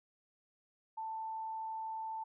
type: tone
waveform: sine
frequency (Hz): 886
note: A5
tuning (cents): +12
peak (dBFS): -38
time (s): 0.97-2.24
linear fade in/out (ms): 10
effects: none